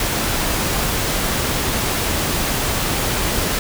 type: noise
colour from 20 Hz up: pink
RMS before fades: -20 dBFS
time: 0-3.59 s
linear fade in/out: 2 ms
effects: none